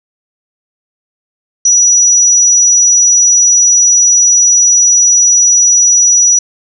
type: tone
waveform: sine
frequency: 5860 Hz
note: F#8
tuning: 18 cents flat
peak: -4 dBFS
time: 1.65-6.39 s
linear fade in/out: 5 ms
effects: none